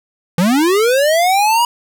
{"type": "linear sweep", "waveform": "square", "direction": "up", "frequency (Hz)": [161.5, 970], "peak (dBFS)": -11, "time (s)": [0.38, 1.65], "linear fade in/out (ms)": 2, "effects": []}